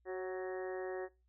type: harmonic tone with a mistuned harmonic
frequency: 186.1 Hz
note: F#3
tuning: 10 cents sharp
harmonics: 2 / 3 / 4 / 5 / 6 / 7 / 8 / 9 / 10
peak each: -39 / -45 / -48 / -57 / -56 / -60 / -61 / -55 / -52 dBFS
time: 0.05-1.09 s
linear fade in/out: 50 ms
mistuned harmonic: 3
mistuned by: -31 cents
effects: noise-tail reverb RT60 0.3 s tail -24 dB re dry + added 60 Hz sine -70 dBFS peak until 1.28 s